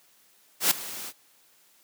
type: noise with ADSR envelope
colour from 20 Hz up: white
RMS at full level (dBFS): -19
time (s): 0.6-1.13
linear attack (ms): 110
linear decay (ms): 6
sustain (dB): -18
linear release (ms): 52
effects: white hiss -61 dBFS RMS until 1.83 s + high-pass 150 Hz 12 dB/octave